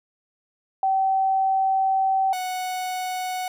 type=tone pair in turn; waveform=sine / 45% pulse; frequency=769 / 738.3 Hz; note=G5 / F#5; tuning=-33 / -4 cents; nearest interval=minor second; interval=71 cents; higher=first; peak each=-18 / -26 dBFS; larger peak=first; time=0.83-2.33 / 2.33-3.48 s; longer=first; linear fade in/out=2 ms; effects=none